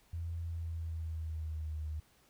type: tone with pitch glide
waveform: sine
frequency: 83.9 to 76.94 Hz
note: E2 to D#2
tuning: +31 to -19 cents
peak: -36 dBFS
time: 0.13-2 s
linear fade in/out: 5 ms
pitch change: -150 cents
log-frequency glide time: 0.46-1.82 s
effects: pink hiss -67 dBFS RMS until 2.29 s